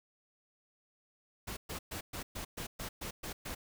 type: noise bursts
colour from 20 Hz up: pink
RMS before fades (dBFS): -41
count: 10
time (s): 1.47-3.55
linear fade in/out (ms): 10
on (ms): 100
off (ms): 120
effects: none

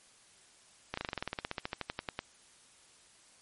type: slowing click train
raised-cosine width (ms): 0.3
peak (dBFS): -18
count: 21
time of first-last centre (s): 0.94-2.191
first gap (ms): 34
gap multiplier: 1.06
effects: white hiss -61 dBFS RMS until 3.41 s + MP3 48 kbps

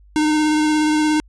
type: tone with vibrato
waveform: square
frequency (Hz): 305.8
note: D#4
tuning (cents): -30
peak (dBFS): -15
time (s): 0.16-1.2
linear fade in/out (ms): 0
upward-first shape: triangle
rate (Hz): 17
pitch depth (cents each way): 18
effects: added 50 Hz sine -45 dBFS peak until 1.28 s + resampled to 22050 Hz

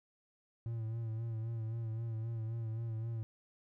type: tone with vibrato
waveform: triangle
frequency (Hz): 113.2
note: A2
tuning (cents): +50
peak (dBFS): -34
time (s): 0.66-3.23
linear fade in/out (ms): 0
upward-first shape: sine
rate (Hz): 3.8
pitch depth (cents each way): 46
effects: none

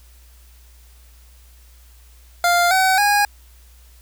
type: tone with pitch steps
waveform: 25% pulse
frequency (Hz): 698.5 / 757.3 / 821.1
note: F5 / F#5 / G#5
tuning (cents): 0 / +40 / -20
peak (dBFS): -10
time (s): 2.44-3.25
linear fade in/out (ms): 2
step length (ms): 270
effects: added 60 Hz sine -45 dBFS peak until 4.01 s + white hiss -54 dBFS RMS until 4.01 s

